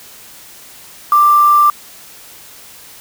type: tone with quantisation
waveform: sine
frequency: 1181 Hz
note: D6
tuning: 9 cents sharp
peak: -6 dBFS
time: 1.12-1.7 s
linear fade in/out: 2 ms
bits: 4
effects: white hiss -38 dBFS RMS until 3 s